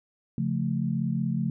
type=chord; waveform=sine; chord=Db augmented; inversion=none; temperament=equal; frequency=138.59 / 174.61 / 220 Hz; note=Db3 / F3 / A3; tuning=0 / 0 / 0 cents; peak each=-29 dBFS; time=0.38-1.5 s; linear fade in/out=2 ms; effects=none